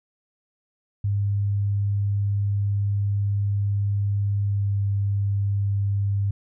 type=tone with pitch glide; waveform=sine; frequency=101 to 100.13 Hz; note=G#2 to G2; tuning=-48 to +37 cents; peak=-20 dBFS; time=1.04-6.31 s; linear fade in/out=5 ms; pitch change=-15 cents; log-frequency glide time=4.45-4.71 s; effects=none

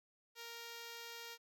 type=tone; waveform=5% pulse; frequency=466.2 Hz; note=A#4; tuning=in tune; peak=-36 dBFS; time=0.35-1.38 s; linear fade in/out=50 ms; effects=none

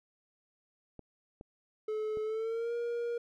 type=clicks; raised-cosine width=2 ms; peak=-33 dBFS; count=3; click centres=0.993 / 1.411 / 2.172 s
type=tone with pitch glide; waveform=triangle; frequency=431.1 to 472.8 Hz; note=A4 to A#4; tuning=-35 to +24 cents; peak=-30 dBFS; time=1.88-3.18 s; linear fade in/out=5 ms; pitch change=+159 cents; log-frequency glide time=2.23-2.74 s
effects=none

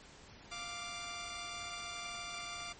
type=tone pair together; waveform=10% pulse; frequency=698.5 / 1174.7 Hz; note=F5 / D6; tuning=0 / 0 cents; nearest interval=major sixth; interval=900 cents; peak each=-37 / -35 dBFS; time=0.51-2.73 s; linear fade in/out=10 ms; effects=pink hiss -56 dBFS RMS until 2.79 s + MP3 32 kbps

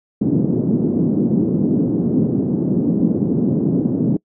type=band-pass noise; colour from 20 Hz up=white; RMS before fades=-17 dBFS; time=0.21-4.17 s; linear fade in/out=5 ms; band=150 to 300 Hz; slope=24 dB/octave; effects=noise-tail reverb RT60 0.1 s tail -25 dB re dry

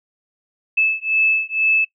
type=beating tone pair; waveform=sine; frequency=2614 / 2616.1 Hz; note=E7 / E7; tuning=-15 / -14 cents; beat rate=2.1 Hz; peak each=-18 dBFS; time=0.77-1.85 s; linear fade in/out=10 ms; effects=noise-tail reverb RT60 0.1 s tail -19 dB re dry

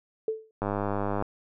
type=tone with exponential decay; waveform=sine; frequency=440 Hz; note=A4; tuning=in tune; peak=-22 dBFS; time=0.28-0.51 s; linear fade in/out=2 ms; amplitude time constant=48 ms
type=click train; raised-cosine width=1 ms; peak=-15 dBFS; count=62; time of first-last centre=0.62-1.224 s; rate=101 Hz
effects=none

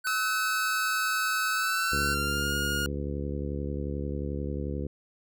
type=tone; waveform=square; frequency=1505 Hz; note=F#6; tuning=29 cents sharp; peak=-29 dBFS; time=0.04-2.15 s; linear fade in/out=20 ms
type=tone with pitch glide; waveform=sawtooth; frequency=1295 to 1428.6 Hz; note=E6 to F6; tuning=-31 to +39 cents; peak=-25 dBFS; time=0.07-2.86 s; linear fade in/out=0 ms; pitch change=+170 cents; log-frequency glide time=1.51-2.54 s
type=harmonic tone; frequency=71.3 Hz; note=C#2; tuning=49 cents sharp; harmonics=1 / 2 / 3 / 4 / 5 / 6 / 7; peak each=-33 / -36 / -38 / -39 / -40 / -41 / -41 dBFS; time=1.92-4.87 s; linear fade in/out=5 ms
effects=none

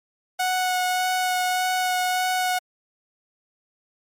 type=tone with vibrato; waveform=sawtooth; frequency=735 Hz; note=F#5; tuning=12 cents flat; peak=-17 dBFS; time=0.39-2.59 s; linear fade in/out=10 ms; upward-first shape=sine; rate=1.7 Hz; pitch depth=10 cents each way; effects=MP3 64 kbps

